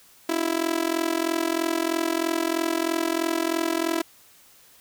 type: tone with amplitude modulation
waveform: sawtooth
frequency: 330.8 Hz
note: E4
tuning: 6 cents sharp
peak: -15 dBFS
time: 0.29-4.02 s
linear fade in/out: 5 ms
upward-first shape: sine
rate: 43.1 Hz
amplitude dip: 90%
effects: white hiss -54 dBFS RMS until 4.8 s